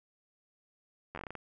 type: slowing click train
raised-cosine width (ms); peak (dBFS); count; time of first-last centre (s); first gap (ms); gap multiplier
0.5; -26; 9; 1.15-1.353; 11; 1.23
effects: none